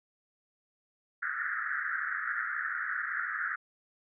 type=band-pass noise; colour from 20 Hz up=pink; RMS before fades=-34 dBFS; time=1.22-3.56 s; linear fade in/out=10 ms; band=1300 to 1900 Hz; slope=96 dB/octave; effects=none